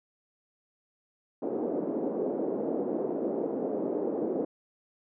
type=band-pass noise; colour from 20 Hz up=white; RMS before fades=-31 dBFS; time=1.42-4.45 s; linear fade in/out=5 ms; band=250 to 490 Hz; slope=24 dB/octave; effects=none